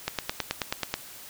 click train, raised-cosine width 0.2 ms, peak -9 dBFS, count 9, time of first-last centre 0.08-0.94 s, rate 9.3 Hz, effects white hiss -45 dBFS RMS until 1.29 s

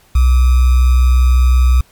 sine tone with sample-and-hold, 62.7 Hz, B1, 27 cents sharp, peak -6 dBFS, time 0.15-1.81 s, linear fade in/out 5 ms, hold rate 1225 Hz, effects pink hiss -50 dBFS RMS until 1.91 s + MP3 96 kbps

